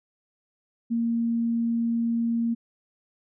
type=tone; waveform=sine; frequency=232 Hz; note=A#3; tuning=8 cents flat; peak=-22 dBFS; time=0.9-2.55 s; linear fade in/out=20 ms; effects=none